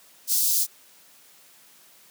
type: high-pass noise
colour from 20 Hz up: white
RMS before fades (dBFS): -22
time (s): 0.27-0.67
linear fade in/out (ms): 50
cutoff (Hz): 4600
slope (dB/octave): 24
effects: white hiss -54 dBFS RMS until 2.1 s + high-pass 150 Hz 12 dB/octave